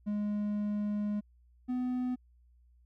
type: tone pair in turn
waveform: triangle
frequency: 207.7 / 250.8 Hz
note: G#3 / B3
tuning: 0 / +27 cents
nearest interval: minor third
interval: 327 cents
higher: second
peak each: -28 dBFS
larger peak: neither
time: 0.06-1.21 / 1.68-2.16 s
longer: first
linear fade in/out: 20 ms
effects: added 60 Hz sine -60 dBFS peak until 2.85 s